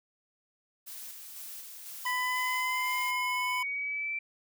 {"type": "noise with tremolo", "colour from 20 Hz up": "blue", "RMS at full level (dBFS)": -43, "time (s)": [0.86, 3.12], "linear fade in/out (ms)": 20, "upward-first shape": "square", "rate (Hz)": 2, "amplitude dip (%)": 30}
{"type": "tone", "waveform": "square", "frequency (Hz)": 1005, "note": "B5", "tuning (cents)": 30, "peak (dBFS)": -32, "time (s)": [2.05, 3.63], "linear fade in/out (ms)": 5}
{"type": "exponential sweep", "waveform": "sine", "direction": "up", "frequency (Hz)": [1966, 2342], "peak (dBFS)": -31, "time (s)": [2.06, 4.19], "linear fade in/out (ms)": 5}
{"effects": []}